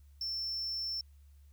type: tone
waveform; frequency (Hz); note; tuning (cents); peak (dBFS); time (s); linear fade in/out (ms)
triangle; 5380; E8; +34; -33; 0.21-1.01; 2
effects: added 71 Hz sine -55 dBFS peak until 1.52 s + white hiss -75 dBFS RMS until 1.52 s